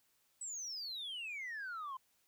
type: exponential sweep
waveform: sine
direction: down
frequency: 8040 to 1019 Hz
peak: -39 dBFS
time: 0.41-1.97 s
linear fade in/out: 5 ms
effects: tanh soft clip ceiling -39 dBFS + white hiss -75 dBFS RMS until 2.27 s